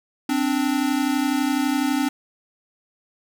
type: tone pair together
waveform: square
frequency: 261 / 293 Hz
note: C4 / D4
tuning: -4 / -4 cents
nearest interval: major second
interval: 200 cents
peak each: -23 dBFS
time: 0.29-2.09 s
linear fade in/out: 5 ms
effects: none